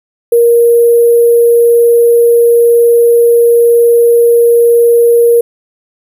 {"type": "tone with sample-and-hold", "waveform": "sine", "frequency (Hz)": 471, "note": "A#4", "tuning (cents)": 18, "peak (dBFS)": -3, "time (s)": [0.32, 5.41], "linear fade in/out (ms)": 5, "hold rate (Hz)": 11025, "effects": []}